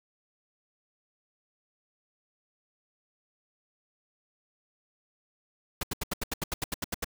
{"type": "noise bursts", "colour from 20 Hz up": "pink", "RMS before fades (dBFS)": -31, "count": 13, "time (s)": [5.81, 7.045], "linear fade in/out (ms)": 5, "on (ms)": 23, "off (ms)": 78, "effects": []}